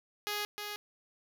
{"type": "tone with echo", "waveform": "5% pulse", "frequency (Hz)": 415.3, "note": "G#4", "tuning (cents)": 0, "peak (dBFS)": -22, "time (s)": [0.27, 0.45], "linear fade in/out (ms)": 0, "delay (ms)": 310, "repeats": 1, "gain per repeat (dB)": -5, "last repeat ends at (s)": 0.76, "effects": []}